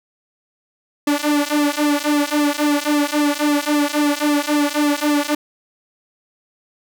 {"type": "tone with flanger", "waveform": "sawtooth", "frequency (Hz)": 293.7, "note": "D4", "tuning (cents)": 0, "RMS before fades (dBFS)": -18, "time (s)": [1.07, 5.35], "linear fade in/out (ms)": 5, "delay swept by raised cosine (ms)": [1.3, 3.5], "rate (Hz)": 3.7, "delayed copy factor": -1, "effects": []}